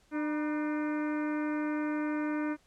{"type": "harmonic tone with a mistuned harmonic", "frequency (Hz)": 301, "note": "D4", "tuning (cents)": 43, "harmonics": [1, 2, 3, 4, 5, 6, 7, 8], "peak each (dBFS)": [-30, -41, -43, -45, -43, -48, -49, -51], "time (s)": [0.11, 2.57], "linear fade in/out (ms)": 50, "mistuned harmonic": 3, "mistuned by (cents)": 82, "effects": ["pink hiss -66 dBFS RMS until 2.66 s", "low-pass 9000 Hz 12 dB/octave"]}